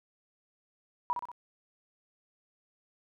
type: tone with echo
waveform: sine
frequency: 970 Hz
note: B5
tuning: 31 cents flat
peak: -26 dBFS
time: 1.1-1.13 s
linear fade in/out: 0 ms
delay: 62 ms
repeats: 3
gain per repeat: -5 dB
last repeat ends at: 1.316 s
effects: none